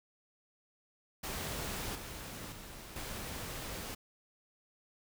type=noise with level steps; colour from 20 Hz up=pink; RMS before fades=-39 / -45 / -49 / -42 dBFS; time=1.23-3.95 s; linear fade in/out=10 ms; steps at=1.95 / 2.52 / 2.96 s; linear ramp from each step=2 ms; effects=none